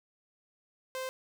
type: tone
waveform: sawtooth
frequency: 520 Hz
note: C5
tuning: 11 cents flat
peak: -31 dBFS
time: 0.95-1.09 s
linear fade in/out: 0 ms
effects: none